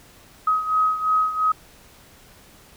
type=beating tone pair; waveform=sine; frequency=1265 / 1267.9 Hz; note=D#6 / D#6; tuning=+28 / +32 cents; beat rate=2.9 Hz; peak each=-19 / -24 dBFS; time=0.47-1.52 s; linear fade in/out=5 ms; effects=pink hiss -50 dBFS RMS until 2.76 s